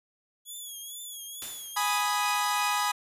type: tone with vibrato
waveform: 5% pulse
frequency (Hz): 3370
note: G#7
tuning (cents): +25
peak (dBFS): -31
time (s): 0.45-2.04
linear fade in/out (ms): 50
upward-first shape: triangle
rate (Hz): 2.2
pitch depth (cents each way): 91
type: noise with exponential decay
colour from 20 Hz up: white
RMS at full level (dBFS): -37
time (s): 1.42-1.93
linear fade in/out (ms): 0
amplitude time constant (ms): 110
type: chord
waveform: sawtooth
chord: G# minor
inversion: none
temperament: equal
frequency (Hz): 830.6 / 987.8 / 1244.5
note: G#5 / B5 / D#6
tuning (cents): 0 / 0 / 0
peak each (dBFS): -26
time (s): 1.76-2.92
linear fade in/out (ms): 10
effects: resampled to 32000 Hz